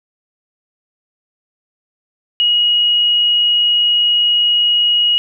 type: tone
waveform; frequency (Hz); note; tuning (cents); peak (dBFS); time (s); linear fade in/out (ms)
sine; 2895; F#7; -38; -10; 2.4-5.18; 0
effects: none